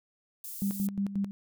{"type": "high-pass noise", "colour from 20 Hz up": "white", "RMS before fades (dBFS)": -41, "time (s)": [0.44, 0.87], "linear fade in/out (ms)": 2, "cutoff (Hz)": 9200, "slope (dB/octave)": 12}
{"type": "tone with tremolo", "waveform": "sine", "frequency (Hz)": 198.7, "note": "G3", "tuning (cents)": 24, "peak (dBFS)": -26, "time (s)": [0.62, 1.31], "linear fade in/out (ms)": 0, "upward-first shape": "square", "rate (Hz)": 5.6, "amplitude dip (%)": 70}
{"effects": []}